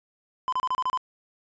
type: tone bursts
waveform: triangle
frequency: 1019 Hz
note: C6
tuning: 46 cents flat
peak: -21 dBFS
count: 7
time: 0.48-0.974 s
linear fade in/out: 0 ms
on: 44 ms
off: 31 ms
effects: resampled to 16000 Hz